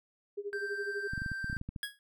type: tone with tremolo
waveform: sine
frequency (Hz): 406.7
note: G#4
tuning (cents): -36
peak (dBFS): -33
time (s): 0.37-1.08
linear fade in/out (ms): 10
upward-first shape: sine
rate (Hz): 12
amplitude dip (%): 90
type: tone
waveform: triangle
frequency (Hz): 1568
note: G6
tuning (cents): 0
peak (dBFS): -34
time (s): 0.53-1.57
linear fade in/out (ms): 0
type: clicks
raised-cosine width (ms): 5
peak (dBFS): -26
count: 12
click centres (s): 1.135 / 1.178 / 1.219 / 1.262 / 1.317 / 1.444 / 1.499 / 1.529 / 1.567 / 1.614 / 1.69 / 1.762
type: tone with exponential decay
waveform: 25% pulse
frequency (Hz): 1661.2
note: G#6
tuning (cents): 0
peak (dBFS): -27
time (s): 1.83-1.99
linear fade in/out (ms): 1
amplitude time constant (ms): 33
effects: none